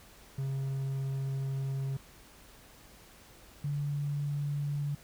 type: tone pair in turn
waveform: triangle / sine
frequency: 135.4 / 144.32 Hz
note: C#3 / D3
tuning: -40 / -30 cents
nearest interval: minor second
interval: 110 cents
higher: second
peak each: -29 / -30 dBFS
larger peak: first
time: 0.38-1.97 / 3.64-4.95 s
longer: first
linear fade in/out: 5 ms
effects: added 50 Hz sine -64 dBFS peak until 5.03 s + pink hiss -56 dBFS RMS until 5.03 s